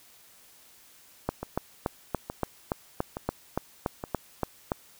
two click trains, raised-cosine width 1 ms, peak -19 / -12 dBFS, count 4 / 13, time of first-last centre 1.43-4.039 / 1.29-4.719 s, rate 1.15 / 3.5 Hz, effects white hiss -56 dBFS RMS until 4.99 s

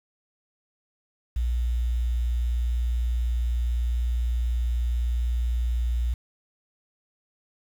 sine tone, 59.6 Hz, A#1, 39 cents sharp, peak -22 dBFS, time 1.36-6.14 s, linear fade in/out 5 ms, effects 8-bit

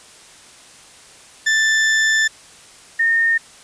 40% pulse / sine tone pair in turn, 1766 / 1829.8 Hz, A6 / A#6, +6 / -33 cents, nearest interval minor second, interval 61 cents, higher second, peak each -13 dBFS, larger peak neither, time 1.46-2.28 / 2.99-3.38 s, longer first, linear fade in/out 10 ms, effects white hiss -44 dBFS RMS until 3.63 s + resampled to 22050 Hz

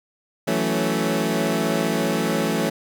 20% pulse chord, F# minor seventh, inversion third, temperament equal with one note detuned, 164.81 / 185 / 220 / 275.9 Hz, E3 / F#3 / A3 / C#4, 0 / 0 / 0 / -8 cents, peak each -21 / -22 / -19 / -22 dBFS, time 0.47-2.7 s, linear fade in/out 10 ms, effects none

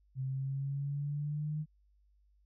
sine exponential sweep, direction up, 130.81 to 153.9 Hz, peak -33 dBFS, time 0.15-1.66 s, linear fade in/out 50 ms, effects added 50 Hz sine -65 dBFS peak until 2.45 s

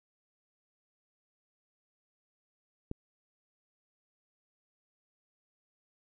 click, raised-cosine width 3 ms, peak -23 dBFS, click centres 2.914 s, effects none

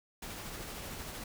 pink noise with tremolo, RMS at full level -42 dBFS, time 0.22-1.24 s, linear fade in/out 5 ms, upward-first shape sine, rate 13 Hz, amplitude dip 25%, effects none

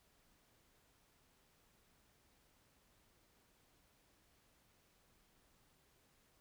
silence, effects pink hiss -73 dBFS RMS until 6.4 s

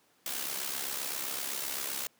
white noise with amplitude modulation, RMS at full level -33 dBFS, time 0.26-2.07 s, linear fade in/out 2 ms, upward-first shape sine, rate 67.7 Hz, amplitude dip 60%, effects pink hiss -67 dBFS RMS until 2.19 s + high-pass 200 Hz 12 dB/octave

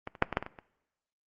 clicks, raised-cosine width 0.5 ms, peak -21 / -30 / -6 / -17 / -10 / -21 / -24 / -30 dBFS, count 8, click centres 0.074 / 0.152 / 0.224 / 0.327 / 0.371 / 0.426 / 0.464 / 0.588 s, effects noise-tail reverb RT60 0.9 s tail -21 dB re dry + Opus 32 kbps

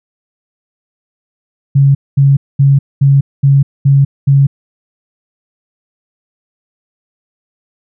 sine tone bursts, 138.59 Hz, C#3, in tune, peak -4 dBFS, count 7, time 1.75-4.47 s, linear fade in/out 10 ms, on 200 ms, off 220 ms, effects none

